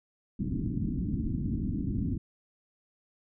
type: low-pass noise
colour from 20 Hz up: white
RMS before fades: -31 dBFS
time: 0.39-2.18 s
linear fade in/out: 10 ms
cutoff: 290 Hz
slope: 48 dB/octave
effects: none